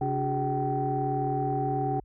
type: tone cluster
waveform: sine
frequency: 135.2 / 290 / 371.1 / 409.9 / 765 Hz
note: C#3 / D4 / F#4 / G#4 / G5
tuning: -43 / -22 / +5 / -23 / -42 cents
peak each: -30 / -33 / -35 / -33 / -28 dBFS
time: 0.01-2 s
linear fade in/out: 5 ms
effects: tanh soft clip ceiling -17 dBFS + added 50 Hz sine -50 dBFS peak until 2.04 s